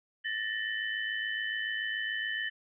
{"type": "tone cluster", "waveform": "sine", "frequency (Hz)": [1766, 1873, 3016], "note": ["A6", "A#6", "F#7"], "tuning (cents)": [6, 8, 32], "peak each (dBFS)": [-34, -36, -38], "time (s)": [0.24, 2.5], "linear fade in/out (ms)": 20, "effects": []}